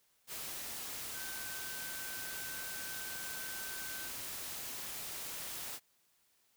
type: tone in noise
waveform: sine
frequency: 1536 Hz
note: G6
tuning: 36 cents flat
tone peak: -47 dBFS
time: 1.12-4.11 s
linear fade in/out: 50 ms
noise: white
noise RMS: -43 dBFS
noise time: 0.27-5.8 s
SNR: -7 dB
effects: white hiss -73 dBFS RMS until 6.56 s